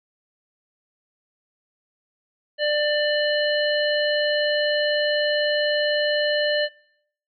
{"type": "harmonic tone", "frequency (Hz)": 594, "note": "D5", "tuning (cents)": 20, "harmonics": [1, 3, 5, 7], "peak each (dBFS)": [-21, -26, -28, -29], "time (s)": [2.58, 6.69], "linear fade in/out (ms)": 50, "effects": ["noise-tail reverb RT60 0.7 s tail -23 dB re dry"]}